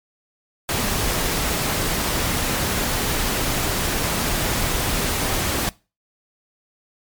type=noise; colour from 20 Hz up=pink; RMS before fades=-22 dBFS; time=0.69-5.69 s; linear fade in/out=0 ms; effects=noise-tail reverb RT60 0.3 s tail -22 dB re dry + MP3 96 kbps